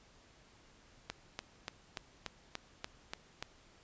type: click train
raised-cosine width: 0.2 ms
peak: -21 dBFS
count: 9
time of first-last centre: 1.1-3.426 s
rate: 3.44 Hz
effects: pink hiss -63 dBFS RMS until 3.83 s + resampled to 16000 Hz